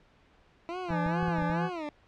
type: tone with vibrato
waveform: 20% pulse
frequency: 330 Hz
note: E4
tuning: 2 cents sharp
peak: -29 dBFS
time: 0.69-1.89 s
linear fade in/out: 0 ms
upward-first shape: sine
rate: 2.3 Hz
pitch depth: 200 cents each way
type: harmonic tone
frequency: 169.4 Hz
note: E3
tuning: 48 cents sharp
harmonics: 1 / 3 / 5 / 7 / 9 / 10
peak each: -29 / -38 / -34 / -41 / -41 / -42 dBFS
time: 0.88-1.7 s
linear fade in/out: 50 ms
type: clicks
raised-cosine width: 5 ms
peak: -27 dBFS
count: 7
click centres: 0.906 / 1.063 / 1.229 / 1.282 / 1.385 / 1.422 / 1.499 s
effects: pink hiss -62 dBFS RMS until 2.07 s + low-pass 3000 Hz 12 dB/octave